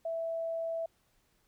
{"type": "tone", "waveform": "sine", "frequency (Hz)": 659.3, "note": "E5", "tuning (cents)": 0, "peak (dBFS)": -32, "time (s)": [0.05, 0.86], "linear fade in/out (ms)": 5, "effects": ["pink hiss -72 dBFS RMS until 1.47 s"]}